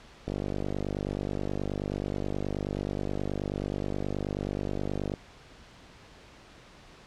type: click train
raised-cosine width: 2 ms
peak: -18 dBFS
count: 241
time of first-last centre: 0.28-5.138 s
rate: 49.4 Hz
effects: pink hiss -52 dBFS RMS until 7.06 s + low-pass 5000 Hz 12 dB/octave